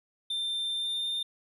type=tone with pitch glide; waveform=triangle; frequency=3582 to 3611 Hz; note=A7 to A7; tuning=+30 to +44 cents; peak=-28 dBFS; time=0.3-1.23 s; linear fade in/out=5 ms; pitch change=+14 cents; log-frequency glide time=0.73-1.03 s; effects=none